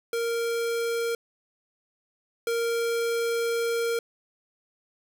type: tone pair in turn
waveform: square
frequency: 464.9 / 464.9 Hz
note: A#4 / A#4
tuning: -5 / -5 cents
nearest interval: unison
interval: 0 cents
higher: neither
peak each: -26 / -25 dBFS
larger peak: second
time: 0.13-1.15 / 2.47-3.99 s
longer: second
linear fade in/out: 2 ms
effects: none